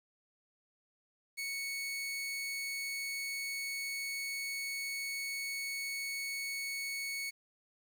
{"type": "tone", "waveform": "sawtooth", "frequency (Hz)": 2217, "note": "C#7", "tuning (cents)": 0, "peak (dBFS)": -33, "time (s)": [1.37, 7.31], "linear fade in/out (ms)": 20, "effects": ["10-bit"]}